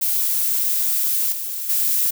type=noise with level steps; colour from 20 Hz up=violet; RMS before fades=-20 / -27 / -19 dBFS; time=0.01-2.11 s; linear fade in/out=10 ms; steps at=1.32 / 1.69 s; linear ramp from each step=5 ms; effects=none